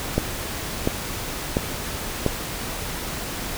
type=click train; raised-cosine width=2 ms; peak=-5 dBFS; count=4; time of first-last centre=0.18-2.263 s; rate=1.44 Hz; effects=pink hiss -30 dBFS RMS until 3.57 s